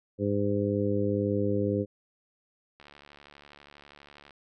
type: harmonic tone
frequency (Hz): 101.9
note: G#2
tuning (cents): -32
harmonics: 1 / 2 / 3 / 4 / 5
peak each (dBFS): -31 / -31 / -31 / -31 / -31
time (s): 0.18-1.86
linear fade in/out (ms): 50
type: click train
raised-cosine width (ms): 0.3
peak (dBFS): -34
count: 110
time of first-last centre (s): 2.8-4.308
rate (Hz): 72.3
effects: none